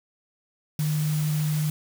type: tone in noise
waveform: sine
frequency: 152.2 Hz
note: D#3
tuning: 38 cents flat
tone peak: -22 dBFS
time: 0.79-1.7 s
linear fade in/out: 2 ms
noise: white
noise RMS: -37 dBFS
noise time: 0.79-1.7 s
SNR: +12 dB
effects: none